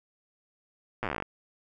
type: slowing click train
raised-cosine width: 0.5 ms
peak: -16 dBFS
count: 15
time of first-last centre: 1.03-1.224 s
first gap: 8 ms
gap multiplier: 1.08
effects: none